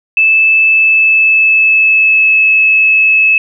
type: tone with pitch glide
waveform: sine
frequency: 2625 to 2596 Hz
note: E7 to E7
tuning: -8 to -27 cents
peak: -5 dBFS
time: 0.17-3.38 s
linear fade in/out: 2 ms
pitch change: -19 cents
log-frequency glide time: 0.68-2.49 s
effects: none